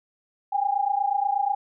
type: tone pair together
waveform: sine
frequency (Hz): 792 / 820.3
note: G5 / G#5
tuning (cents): +18 / -22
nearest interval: minor second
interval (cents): 60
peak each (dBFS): -24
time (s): 0.52-1.55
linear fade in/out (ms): 10
effects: none